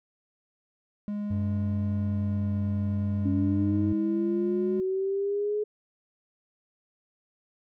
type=tone with pitch glide; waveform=triangle; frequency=206.7 to 204.8 Hz; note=G#3 to G#3; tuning=-8 to -24 cents; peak=-27 dBFS; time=1.08-4.8 s; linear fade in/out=0 ms; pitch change=-16 cents; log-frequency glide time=1.91-2.57 s
type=tone; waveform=triangle; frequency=96.3 Hz; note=G2; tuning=30 cents flat; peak=-25 dBFS; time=1.3-3.93 s; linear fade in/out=10 ms
type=linear sweep; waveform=sine; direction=up; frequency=277.2 to 423.7 Hz; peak=-25 dBFS; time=3.25-5.64 s; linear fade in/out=10 ms
effects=none